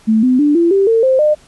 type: tone with pitch steps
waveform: sine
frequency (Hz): 220 / 254.2 / 293.7 / 339.3 / 392 / 452.9 / 523.3 / 604.5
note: A3 / C4 / D4 / F4 / G4 / A#4 / C5 / D5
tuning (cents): 0 / -50 / 0 / -50 / 0 / -50 / 0 / +50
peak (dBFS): -8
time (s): 0.07-1.35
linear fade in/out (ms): 20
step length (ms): 160
effects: pink hiss -47 dBFS RMS until 1.47 s + resampled to 24000 Hz